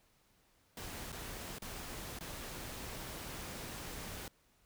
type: noise with dropouts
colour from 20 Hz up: pink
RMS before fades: -45 dBFS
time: 0.77-4.28 s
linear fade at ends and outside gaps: 2 ms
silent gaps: 1.12-1.126 / 1.585-1.62 / 2.189-2.208 s
effects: pink hiss -71 dBFS RMS until 4.65 s